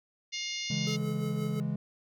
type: harmonic tone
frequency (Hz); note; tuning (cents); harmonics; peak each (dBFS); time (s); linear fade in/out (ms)
709; F5; +26; 3 / 4 / 5 / 6 / 7 / 8 / 9; -39 / -40 / -41 / -42 / -42 / -43 / -44; 0.32-0.97; 20
type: chord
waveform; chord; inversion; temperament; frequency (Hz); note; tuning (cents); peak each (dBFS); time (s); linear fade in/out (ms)
triangle; C# minor; none; equal; 138.59 / 164.81 / 207.7; C#3 / E3 / G#3; 0 / 0 / 0; -32; 0.7-1.76; 5
type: tone with tremolo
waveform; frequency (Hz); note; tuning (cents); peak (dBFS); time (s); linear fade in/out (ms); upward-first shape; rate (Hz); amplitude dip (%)
square; 430; A4; -40; -37; 0.87-1.6; 0; sine; 5.8; 50
effects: none